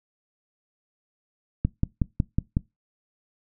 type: click train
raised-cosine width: 5 ms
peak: -9 dBFS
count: 6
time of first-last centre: 1.65-2.569 s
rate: 5.44 Hz
effects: noise-tail reverb RT60 0.2 s tail -22 dB re dry